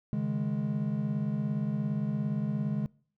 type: chord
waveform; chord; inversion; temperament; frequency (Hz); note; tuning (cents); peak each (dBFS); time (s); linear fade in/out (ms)
triangle; C# suspended second; none; just; 138.59 / 155.92 / 207.9; C#3 / D#3 / G#3; 0 / +4 / +2; -31 / -32 / -29; 0.13-2.86; 0
effects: noise-tail reverb RT60 0.5 s tail -24 dB re dry